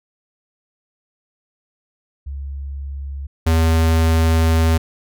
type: tone pair in turn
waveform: sine / square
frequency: 69.3 / 81.28 Hz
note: C#2 / E2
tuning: 0 / -24 cents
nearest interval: minor third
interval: 276 cents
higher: second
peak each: -25 / -13 dBFS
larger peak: second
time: 2.26-3.27 / 3.46-4.78 s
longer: second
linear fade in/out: 10 ms
effects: none